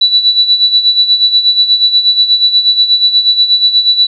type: tone with tremolo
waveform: sine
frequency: 3951 Hz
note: B7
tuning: in tune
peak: -3 dBFS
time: 0.01-4.07 s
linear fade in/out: 5 ms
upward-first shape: sine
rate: 8.3 Hz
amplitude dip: 70%
effects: none